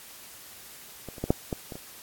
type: clicks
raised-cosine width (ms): 2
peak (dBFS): -24 / -29 / -15 / -6 / -15 / -24 / -27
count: 7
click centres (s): 1.087 / 1.182 / 1.24 / 1.305 / 1.528 / 1.722 / 1.755
effects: white hiss -47 dBFS RMS until 2.02 s + AAC 64 kbps